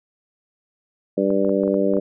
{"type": "harmonic tone", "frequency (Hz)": 98, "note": "G2", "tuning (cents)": 0, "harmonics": [2, 3, 4, 5, 6], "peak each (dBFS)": [-23, -23, -23, -23, -23], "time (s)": [1.17, 2], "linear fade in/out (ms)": 10}
{"type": "clicks", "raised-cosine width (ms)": 1, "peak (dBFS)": -22, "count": 8, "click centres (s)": [1.304, 1.448, 1.493, 1.635, 1.678, 1.742, 1.937, 1.969]}
{"effects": []}